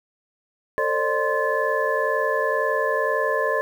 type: tone cluster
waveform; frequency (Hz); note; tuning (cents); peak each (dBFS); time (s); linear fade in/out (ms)
sine; 447.2 / 538 / 600 / 1044 / 1730; A4 / C5 / D5 / C6 / A6; +28 / +48 / +37 / -4 / -30; -26; 0.78-3.61; 0
effects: 8-bit